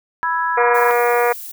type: chord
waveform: sine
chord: E major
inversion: second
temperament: equal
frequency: 987.8 / 1318.5 / 1661.2 Hz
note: B5 / E6 / G#6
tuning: 0 / 0 / 0 cents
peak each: -19 / -24 / -22 dBFS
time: 0.23-0.91 s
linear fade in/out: 0 ms
type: harmonic tone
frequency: 240 Hz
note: B3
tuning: 49 cents flat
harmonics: 2 / 3 / 4 / 5 / 6 / 7 / 8 / 9 / 10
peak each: -16 / -20 / -22 / -24 / -26 / -27 / -28 / -29 / -30 dBFS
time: 0.57-1.33 s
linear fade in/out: 10 ms
type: noise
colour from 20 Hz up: violet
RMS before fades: -32 dBFS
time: 0.74-1.52 s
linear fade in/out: 10 ms
effects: none